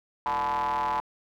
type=ring-modulated tone; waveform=square; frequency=68.1 Hz; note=C#2; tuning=30 cents flat; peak=-23 dBFS; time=0.26-1 s; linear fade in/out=0 ms; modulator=933 Hz; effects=low-pass 4000 Hz 12 dB/octave + 10-bit